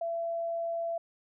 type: tone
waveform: sine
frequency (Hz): 672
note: E5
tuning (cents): +33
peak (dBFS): -30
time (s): 0.01-0.98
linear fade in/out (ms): 5
effects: none